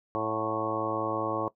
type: harmonic tone with a mistuned harmonic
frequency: 110 Hz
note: A2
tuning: in tune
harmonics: 1 / 2 / 3 / 4 / 5 / 6 / 7 / 8 / 9 / 10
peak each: -41 / -43 / -34 / -36 / -33 / -38 / -38 / -38 / -42 / -34 dBFS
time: 0.15-1.48 s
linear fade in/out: 0 ms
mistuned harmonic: 7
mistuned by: -56 cents
effects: noise-tail reverb RT60 0.1 s tail -18 dB re dry